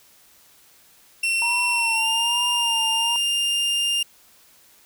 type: tone with pitch glide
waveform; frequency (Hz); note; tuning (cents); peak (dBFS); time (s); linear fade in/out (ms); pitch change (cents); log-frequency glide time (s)
40% pulse; 2715 to 2806; F7 to F7; -50 to +8; -19; 1.23-4.03; 5; +58; 1.93-2.09
type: tone with vibrato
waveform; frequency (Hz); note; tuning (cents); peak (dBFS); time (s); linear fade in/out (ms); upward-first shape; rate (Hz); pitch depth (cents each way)
sine; 933; A#5; +1; -26; 1.42-3.16; 0; sine; 1.2; 74
effects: white hiss -54 dBFS RMS until 4.85 s